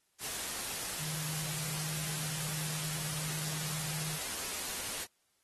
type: tone in noise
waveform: sine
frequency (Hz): 154.9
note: D#3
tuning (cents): -7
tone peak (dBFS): -40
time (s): 0.98-4.19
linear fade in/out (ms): 50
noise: white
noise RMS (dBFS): -38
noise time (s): 0.19-5.07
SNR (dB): -5
effects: white hiss -75 dBFS RMS until 5.43 s + AAC 32 kbps